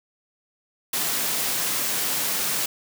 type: high-pass noise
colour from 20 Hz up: white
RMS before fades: -25 dBFS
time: 0.93-2.66 s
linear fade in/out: 5 ms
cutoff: 110 Hz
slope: 24 dB/octave
effects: none